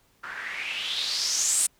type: noise with low-pass filter sweep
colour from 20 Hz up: blue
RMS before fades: -28 dBFS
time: 0.23-1.67 s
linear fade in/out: 10 ms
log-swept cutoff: 1400 to 9100 Hz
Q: 5.2
effects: pink hiss -64 dBFS RMS until 1.79 s